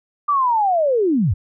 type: linear sweep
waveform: sine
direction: down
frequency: 1192 to 72.4 Hz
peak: -14 dBFS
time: 0.28-1.34 s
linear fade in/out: 10 ms
effects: none